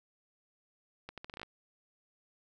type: accelerating click train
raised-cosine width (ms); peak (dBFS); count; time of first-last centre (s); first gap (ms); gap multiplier
0.3; -27; 9; 1.09-1.431; 87; 0.78
effects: none